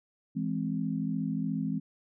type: chord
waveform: sine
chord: E augmented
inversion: none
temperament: equal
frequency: 164.81 / 207.7 / 261.6 Hz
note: E3 / G#3 / B#3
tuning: 0 / 0 / 0 cents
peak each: -33 dBFS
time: 0.35-1.8 s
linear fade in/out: 20 ms
effects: none